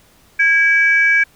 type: tone pair together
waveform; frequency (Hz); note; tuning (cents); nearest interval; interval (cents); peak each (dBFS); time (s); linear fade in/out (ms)
sine; 1640.3 / 2299; G#6 / D7; -22 / -37; tritone; 585; -12; 0.39-1.24; 10
effects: tanh soft clip ceiling -2 dBFS + pink hiss -51 dBFS RMS until 1.35 s